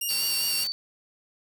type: tone with vibrato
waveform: 5% pulse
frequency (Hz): 2794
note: F7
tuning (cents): 0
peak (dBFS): -19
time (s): 0.01-0.64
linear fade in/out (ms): 5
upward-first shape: sine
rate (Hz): 5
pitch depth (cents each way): 25
type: tone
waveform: sine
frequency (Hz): 4542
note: C#8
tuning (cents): +41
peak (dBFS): -27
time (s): 0.09-0.72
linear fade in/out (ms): 0
type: noise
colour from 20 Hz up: white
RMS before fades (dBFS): -37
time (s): 0.1-0.67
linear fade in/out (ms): 0
effects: none